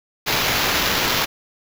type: noise with sample-and-hold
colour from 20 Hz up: white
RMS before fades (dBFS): -20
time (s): 0.26-1.26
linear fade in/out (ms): 20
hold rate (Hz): 8820
effects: none